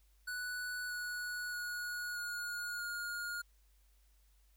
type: tone with pitch steps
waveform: square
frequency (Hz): 1480 / 1466.4 / 1452.9 / 1439.5 / 1426.3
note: F#6 / F#6 / F#6 / F#6 / F6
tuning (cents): 0 / -16 / -32 / -48 / +36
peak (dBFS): -39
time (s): 0.27-3.42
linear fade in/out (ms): 10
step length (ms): 630
effects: added 50 Hz sine -65 dBFS peak until 4.56 s + white hiss -75 dBFS RMS until 4.56 s